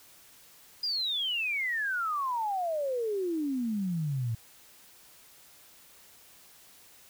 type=exponential sweep; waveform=sine; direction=down; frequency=4978 to 110 Hz; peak=-28 dBFS; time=0.83-4.35 s; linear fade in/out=5 ms; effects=white hiss -56 dBFS RMS until 7.09 s